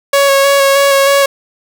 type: tone with vibrato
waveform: sawtooth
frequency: 554.4 Hz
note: C#5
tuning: in tune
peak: -3 dBFS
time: 0.13-1.26 s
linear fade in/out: 5 ms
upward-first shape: square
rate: 3.2 Hz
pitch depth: 14 cents each way
effects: 7-bit